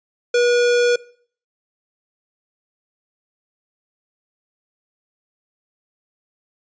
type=tone; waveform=square; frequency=483.3 Hz; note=B4; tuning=38 cents flat; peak=-14 dBFS; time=0.34-0.96 s; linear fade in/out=5 ms; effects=noise-tail reverb RT60 0.5 s tail -21 dB re dry + resampled to 16000 Hz